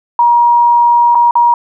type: tone with dropouts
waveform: sine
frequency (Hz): 951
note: A#5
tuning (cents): +34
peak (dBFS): -5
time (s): 0.19-1.54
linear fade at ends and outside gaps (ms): 2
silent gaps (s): 1.148-1.153 / 1.31-1.354
effects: none